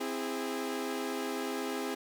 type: chord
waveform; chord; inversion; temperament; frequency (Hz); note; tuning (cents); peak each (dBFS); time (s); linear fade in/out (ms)
sawtooth; C augmented; none; equal with one note detuned; 261.6 / 329.6 / 410.5; C4 / E4 / G#4; 0 / 0 / -20; -33 / -36 / -33; 0-1.95; 10
effects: none